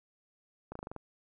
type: slowing click train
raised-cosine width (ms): 1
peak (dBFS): -27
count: 7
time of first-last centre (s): 0.72-0.963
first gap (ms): 34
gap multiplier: 1.07
effects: none